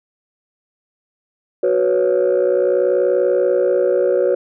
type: chord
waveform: sine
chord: F# suspended fourth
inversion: none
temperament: equal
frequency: 370 / 493.9 / 554.4 Hz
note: F#4 / B4 / C#5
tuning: 0 / 0 / 0 cents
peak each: -16 dBFS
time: 1.63-4.35 s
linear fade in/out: 5 ms
effects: tanh soft clip ceiling -8 dBFS